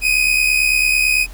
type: tone pair together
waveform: 40% pulse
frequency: 2460 / 2529 Hz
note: D#7 / D#7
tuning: -20 / +28 cents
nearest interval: unison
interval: 48 cents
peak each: -16 / -14 dBFS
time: 0.01-1.27 s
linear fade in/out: 50 ms
effects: added 43 Hz sine -31 dBFS peak until 1.33 s + pink hiss -43 dBFS RMS until 1.33 s